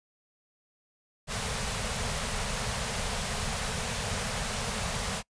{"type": "band-stop noise", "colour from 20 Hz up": "pink", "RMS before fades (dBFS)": -32, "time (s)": [1.27, 5.23], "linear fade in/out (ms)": 50, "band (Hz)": [240, 410], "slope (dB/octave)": 96, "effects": ["noise-tail reverb RT60 0.1 s tail -25 dB re dry", "resampled to 22050 Hz"]}